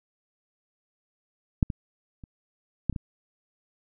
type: clicks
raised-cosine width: 5 ms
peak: -7 / -18 / -30 / -11 / -26 / -19 dBFS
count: 6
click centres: 1.628 / 1.702 / 2.238 / 2.897 / 2.927 / 2.962 s
effects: none